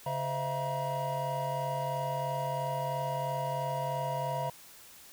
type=tone cluster; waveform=triangle; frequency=139.8 / 516 / 635 / 678 / 953 Hz; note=C#3 / C5 / D#5 / E5 / A#5; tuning=+15 / -24 / +35 / +49 / +38 cents; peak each=-35 / -38 / -38 / -35 / -33 dBFS; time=0.06-4.5 s; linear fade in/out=5 ms; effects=white hiss -53 dBFS RMS until 5.12 s